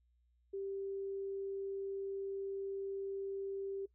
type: tone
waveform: sine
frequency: 392 Hz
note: G4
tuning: in tune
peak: -38 dBFS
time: 0.53-3.86 s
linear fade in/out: 10 ms
effects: noise-tail reverb RT60 0.1 s tail -20 dB re dry + added 60 Hz sine -70 dBFS peak until 3.94 s